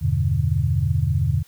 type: chord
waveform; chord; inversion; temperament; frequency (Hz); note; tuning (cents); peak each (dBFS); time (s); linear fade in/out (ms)
sine; E minor seventh; none; equal; 82.41 / 98 / 123.47 / 146.83; E2 / G2 / B2 / D3; 0 / 0 / 0 / 0; -23; 0.01-1.43; 20
effects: white hiss -54 dBFS RMS until 1.47 s